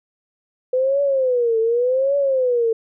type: tone with vibrato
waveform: sine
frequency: 503 Hz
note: B4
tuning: 32 cents sharp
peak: -15 dBFS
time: 0.73-2.73 s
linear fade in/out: 5 ms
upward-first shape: triangle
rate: 0.87 Hz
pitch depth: 220 cents each way
effects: none